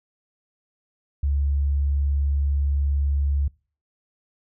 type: tone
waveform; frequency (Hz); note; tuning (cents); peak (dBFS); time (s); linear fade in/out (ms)
sine; 70.6; C#2; +32; -19; 1.23-3.48; 5
effects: noise-tail reverb RT60 0.4 s tail -25 dB re dry